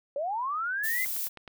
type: linear sweep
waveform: sine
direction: up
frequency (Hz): 539 to 2088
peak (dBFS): -28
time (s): 0.16-1.05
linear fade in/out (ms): 2
type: noise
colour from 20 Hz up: violet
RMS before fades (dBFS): -32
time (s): 0.83-1.29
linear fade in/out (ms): 20
type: click train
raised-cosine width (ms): 0.3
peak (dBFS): -28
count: 5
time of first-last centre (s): 1.06-1.478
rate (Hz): 9.58
effects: none